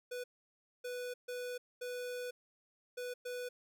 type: tone bursts at uneven times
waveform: square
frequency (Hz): 493.9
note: B4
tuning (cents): 0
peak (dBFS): -40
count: 6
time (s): 0.11-0.24 / 0.84-1.14 / 1.28-1.58 / 1.81-2.31 / 2.97-3.14 / 3.25-3.49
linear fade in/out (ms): 10
effects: none